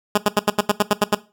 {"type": "tone bursts", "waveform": "10% pulse", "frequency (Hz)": 207.7, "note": "G#3", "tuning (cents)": 0, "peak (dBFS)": -5, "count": 10, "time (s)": [0.15, 1.149], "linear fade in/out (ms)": 5, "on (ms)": 27, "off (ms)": 81, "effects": ["noise-tail reverb RT60 0.3 s tail -18 dB re dry"]}